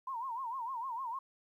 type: tone with vibrato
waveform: sine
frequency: 990 Hz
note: B5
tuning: 4 cents sharp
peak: -36 dBFS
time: 0.07-1.19 s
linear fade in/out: 5 ms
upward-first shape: sine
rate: 6.6 Hz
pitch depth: 160 cents each way
effects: 12-bit